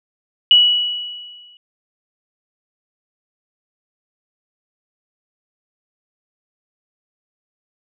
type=tone with exponential decay; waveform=sine; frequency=2935 Hz; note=F#7; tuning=15 cents flat; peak=-5 dBFS; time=0.51-1.57 s; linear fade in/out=1 ms; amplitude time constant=230 ms; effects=none